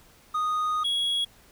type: tone pair in turn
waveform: triangle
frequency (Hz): 1240 / 3328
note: D#6 / G#7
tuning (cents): -6 / +3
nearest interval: octave + perfect fourth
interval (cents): 1709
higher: second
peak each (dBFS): -22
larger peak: neither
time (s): 0.34-0.84 / 0.84-1.25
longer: first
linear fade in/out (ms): 10
effects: pink hiss -56 dBFS RMS until 1.51 s